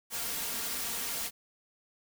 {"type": "noise with comb filter", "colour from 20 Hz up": "white", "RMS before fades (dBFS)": -35, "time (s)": [0.1, 1.31], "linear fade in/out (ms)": 50, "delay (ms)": 4.3, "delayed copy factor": 0.55, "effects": []}